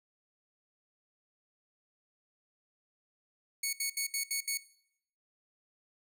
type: tone bursts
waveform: 10% pulse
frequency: 2217 Hz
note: C#7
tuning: in tune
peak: -22 dBFS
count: 6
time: 3.63-4.575 s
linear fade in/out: 5 ms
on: 100 ms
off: 69 ms
effects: noise-tail reverb RT60 0.7 s tail -19 dB re dry